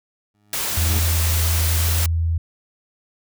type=tone with exponential growth; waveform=20% pulse; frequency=103.83 Hz; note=G#2; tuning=in tune; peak=-20 dBFS; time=0.34-0.99 s; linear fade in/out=5 ms; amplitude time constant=140 ms
type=noise; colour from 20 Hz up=white; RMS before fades=-24 dBFS; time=0.53-2.06 s; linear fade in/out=2 ms
type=tone with pitch glide; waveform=sine; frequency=82.1 to 82.72 Hz; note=E2 to E2; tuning=-6 to +7 cents; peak=-17 dBFS; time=0.77-2.38 s; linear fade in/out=5 ms; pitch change=+13 cents; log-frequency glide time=1.72-2.03 s
effects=none